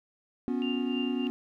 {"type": "chord", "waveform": "triangle", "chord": "B suspended second", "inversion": "none", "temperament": "equal with one note detuned", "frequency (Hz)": [246.9, 277.2, 361.1], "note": ["B3", "C#4", "F#4"], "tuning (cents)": [0, 0, -42], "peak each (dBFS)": [-28, -30, -34], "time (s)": [0.48, 1.3], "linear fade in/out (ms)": 0}
{"type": "tone with tremolo", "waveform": "sine", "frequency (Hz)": 2794, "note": "F7", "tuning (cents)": 0, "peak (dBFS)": -34, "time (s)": [0.62, 1.27], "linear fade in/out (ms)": 0, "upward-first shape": "triangle", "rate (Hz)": 3.3, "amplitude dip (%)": 85}
{"effects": []}